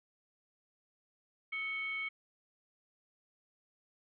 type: tone with frequency modulation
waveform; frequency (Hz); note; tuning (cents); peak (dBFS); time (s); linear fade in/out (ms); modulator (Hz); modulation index
sine; 2217; C#7; 0; -35; 1.52-2.09; 10; 930; 0.43
effects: none